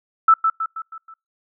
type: tone with echo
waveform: sine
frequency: 1318.5 Hz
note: E6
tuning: in tune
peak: -8 dBFS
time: 0.28-0.34 s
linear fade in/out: 5 ms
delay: 160 ms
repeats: 5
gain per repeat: -6 dB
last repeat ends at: 1.14 s
effects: noise-tail reverb RT60 0.2 s tail -26 dB re dry